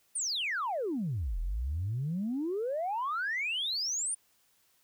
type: exponential two-way sweep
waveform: sine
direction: down then up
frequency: 9600 to 38.89 to 9600 Hz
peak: -29 dBFS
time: 0.15-4.15 s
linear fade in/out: 10 ms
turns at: 1.39 s
effects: tanh soft clip ceiling -26 dBFS + white hiss -69 dBFS RMS until 4.83 s